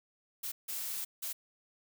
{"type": "noise bursts at uneven times", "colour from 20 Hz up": "blue", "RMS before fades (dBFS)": -38, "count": 3, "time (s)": [[0.43, 0.52], [0.68, 1.05], [1.22, 1.33]], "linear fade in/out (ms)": 10, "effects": []}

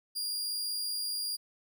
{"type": "tone with amplitude modulation", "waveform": "sawtooth", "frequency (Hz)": 4815, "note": "D8", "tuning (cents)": 42, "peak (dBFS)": -28, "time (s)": [0.15, 1.37], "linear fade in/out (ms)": 20, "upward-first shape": "sine", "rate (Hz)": 101, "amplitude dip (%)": 30, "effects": []}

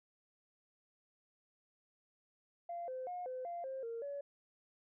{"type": "tone with pitch steps", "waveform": "sine", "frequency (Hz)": [690, 515, 717, 511, 692, 530, 461.7, 567], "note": ["F5", "C5", "F5", "C5", "F5", "C5", "A#4", "C#5"], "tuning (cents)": [-21, -28, 45, -41, -16, 22, -17, 39], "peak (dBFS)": -39, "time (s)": [2.69, 4.21], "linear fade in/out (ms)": 5, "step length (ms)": 190, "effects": ["tanh soft clip ceiling -35 dBFS"]}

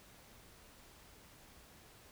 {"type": "silence", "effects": ["pink hiss -60 dBFS RMS until 2.11 s"]}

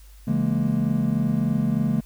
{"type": "chord", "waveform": "triangle", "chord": "A# half-diminished seventh", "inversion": "first", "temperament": "just", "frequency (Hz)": [139.85, 167.82, 209.8, 233.1], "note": ["C#3", "E3", "G#3", "A#3"], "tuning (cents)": [16, 31, 18, 0], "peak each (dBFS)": [-24, -25, -22, -23], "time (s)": [0.27, 2.01], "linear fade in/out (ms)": 10, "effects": ["added 50 Hz sine -44 dBFS peak until 2.05 s", "white hiss -56 dBFS RMS until 2.05 s"]}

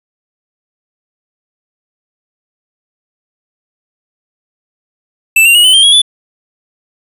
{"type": "tone with pitch steps", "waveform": "square", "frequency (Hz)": [2648, 2770, 2898, 3031, 3171, 3317, 3470], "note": ["E7", "F7", "F#7", "F#7", "G7", "G#7", "A7"], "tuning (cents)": [7, -15, -37, 41, 19, -3, -25], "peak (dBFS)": -4, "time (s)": [5.36, 6.018], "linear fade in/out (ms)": 5, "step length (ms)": 94, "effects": ["resampled to 32000 Hz"]}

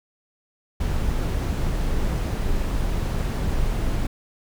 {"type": "noise", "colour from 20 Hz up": "brown", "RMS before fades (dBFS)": -23, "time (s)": [0.8, 4.07], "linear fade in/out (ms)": 5, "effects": []}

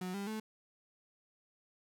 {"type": "tone with pitch steps", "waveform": "35% pulse", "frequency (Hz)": [183, 199.56, 217.6], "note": ["F#3", "G3", "A3"], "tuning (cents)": [-19, 31, -19], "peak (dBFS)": -36, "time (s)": [0.01, 0.4], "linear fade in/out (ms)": 5, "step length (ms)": 130, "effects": []}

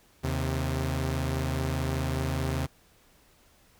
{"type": "tone pair together", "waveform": "sawtooth", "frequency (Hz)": [78.5, 132.02], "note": ["D#2", "C3"], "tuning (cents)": [16, 16], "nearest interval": "major sixth", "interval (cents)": 900, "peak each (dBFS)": -26, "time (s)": [0.23, 2.67], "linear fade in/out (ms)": 20, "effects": ["pink hiss -61 dBFS RMS until 3.79 s"]}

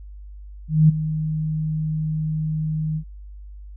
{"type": "tone with ADSR envelope", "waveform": "sine", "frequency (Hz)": 155.8, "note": "D#3", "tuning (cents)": 3, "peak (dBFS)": -8, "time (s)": [0.68, 3.04], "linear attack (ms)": 210, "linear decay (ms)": 14, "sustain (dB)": -13, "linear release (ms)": 77, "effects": ["added 50 Hz sine -36 dBFS peak until 3.76 s"]}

